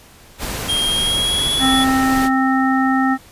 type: noise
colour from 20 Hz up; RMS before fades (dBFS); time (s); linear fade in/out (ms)
pink; -25; 0.38-2.3; 50
type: tone with pitch glide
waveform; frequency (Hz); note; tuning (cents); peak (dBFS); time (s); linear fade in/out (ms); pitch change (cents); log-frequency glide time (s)
square; 3224 to 3416; G7 to G#7; +48 to +48; -17; 0.68-1.85; 20; +100; 0.89-1.7
type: harmonic tone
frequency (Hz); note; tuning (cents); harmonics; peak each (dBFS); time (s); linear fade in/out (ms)
263.8; C4; +14; 1 / 3 / 5 / 7; -15 / -20 / -22 / -23; 1.59-3.18; 50
effects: pink hiss -45 dBFS RMS until 3.31 s + resampled to 32000 Hz